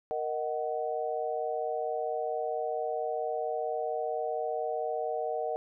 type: chord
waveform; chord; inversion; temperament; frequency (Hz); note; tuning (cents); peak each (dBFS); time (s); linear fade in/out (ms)
sine; D# minor; second; just; 466.7 / 622.3 / 746.7; A#4 / D#5 / F#5; +2 / 0 / +16; -34; 0.11-5.56; 0
effects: none